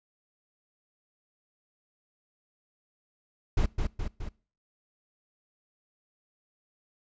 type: noise with echo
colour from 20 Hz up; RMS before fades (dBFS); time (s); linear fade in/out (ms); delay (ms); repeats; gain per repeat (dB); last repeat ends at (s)
brown; -23; 3.57-3.66; 5; 210; 3; -4; 4.29
effects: noise-tail reverb RT60 0.4 s tail -23 dB re dry + resampled to 16000 Hz